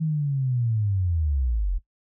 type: linear sweep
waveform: sine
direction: down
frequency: 161.3 to 40.19 Hz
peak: -21 dBFS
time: 0-1.79 s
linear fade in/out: 20 ms
effects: noise-tail reverb RT60 0.1 s tail -17 dB re dry